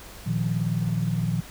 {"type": "chord", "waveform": "sine", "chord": "Bb suspended fourth", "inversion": "none", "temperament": "just", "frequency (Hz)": [116.54, 155.39, 174.81], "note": ["Bb2", "Eb3", "F3"], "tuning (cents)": [0, -2, 2], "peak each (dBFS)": -27, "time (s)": [0.26, 1.41], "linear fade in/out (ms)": 10, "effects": ["added 50 Hz sine -48 dBFS peak until 1.5 s", "pink hiss -44 dBFS RMS until 1.5 s"]}